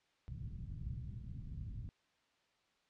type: low-pass noise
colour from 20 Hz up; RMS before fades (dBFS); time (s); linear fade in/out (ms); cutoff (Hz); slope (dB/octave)
white; -45; 0.28-1.89; 0; 140; 24
effects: white hiss -75 dBFS RMS until 2.89 s + low-pass 4000 Hz 12 dB/octave